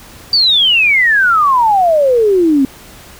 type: exponential sweep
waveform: sine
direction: down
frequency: 4699 to 260.7 Hz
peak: -7 dBFS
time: 0.33-2.65 s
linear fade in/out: 2 ms
effects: pink hiss -37 dBFS RMS until 3.19 s